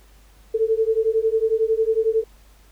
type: beating tone pair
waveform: sine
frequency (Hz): 439.3 / 450.3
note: A4 / A4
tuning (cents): -3 / +40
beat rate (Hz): 11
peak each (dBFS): -20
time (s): 0.54-2.24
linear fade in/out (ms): 10
effects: added 50 Hz sine -49 dBFS peak until 2.71 s + pink hiss -56 dBFS RMS until 2.71 s